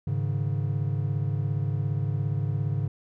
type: chord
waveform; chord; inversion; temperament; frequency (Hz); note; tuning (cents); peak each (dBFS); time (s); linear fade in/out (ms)
triangle; Ab suspended fourth; none; just; 103.83 / 138.43 / 155.74; Ab2 / Db3 / Eb3; 0 / -2 / +2; -26 / -26 / -31; 0.07-2.88; 5
effects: none